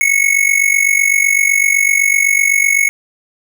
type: tone with amplitude modulation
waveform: square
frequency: 2200 Hz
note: C#7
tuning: 14 cents flat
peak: -7 dBFS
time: 0.01-2.89 s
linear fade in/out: 0 ms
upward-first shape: sine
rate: 47.9 Hz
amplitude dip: 80%
effects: none